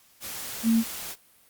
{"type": "tone in noise", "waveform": "sine", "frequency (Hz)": 227.1, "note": "A#3", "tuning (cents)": -45, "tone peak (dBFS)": -18, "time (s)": [0.63, 0.84], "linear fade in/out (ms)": 50, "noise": "white", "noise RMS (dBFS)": -36, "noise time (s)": [0.2, 1.16], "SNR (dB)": 15, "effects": ["white hiss -59 dBFS RMS until 1.49 s", "Opus 48 kbps"]}